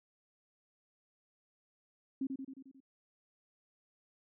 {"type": "tone with echo", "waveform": "sine", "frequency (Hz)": 267.8, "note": "C4", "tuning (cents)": 40, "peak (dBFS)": -32, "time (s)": [2.21, 2.27], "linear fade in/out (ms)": 5, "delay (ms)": 89, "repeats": 6, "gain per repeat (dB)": -4, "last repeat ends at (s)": 2.804, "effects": []}